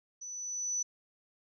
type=tone with level ramp; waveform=sine; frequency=5970 Hz; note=F#8; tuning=15 cents sharp; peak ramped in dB=-41 to -29 dBFS; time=0.21-0.83 s; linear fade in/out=10 ms; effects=none